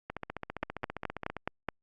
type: two click trains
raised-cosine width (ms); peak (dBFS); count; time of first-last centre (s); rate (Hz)
0.5; -21 / -16; 20 / 6; 0.1-1.367 / 0.63-1.687; 15 / 4.73
effects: Opus 48 kbps